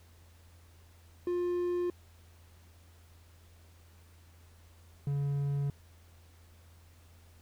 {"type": "tone pair in turn", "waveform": "triangle", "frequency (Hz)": [353.3, 141.39], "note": ["F4", "C#3"], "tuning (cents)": [20, 35], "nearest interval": "octave + major third", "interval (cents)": 1585, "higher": "first", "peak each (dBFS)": -27, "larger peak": "neither", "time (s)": [[1.27, 1.9], [5.07, 5.7]], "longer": "neither", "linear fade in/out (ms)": 2, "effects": ["added 84 Hz sine -56 dBFS peak until 7.41 s", "pink hiss -64 dBFS RMS until 7.41 s"]}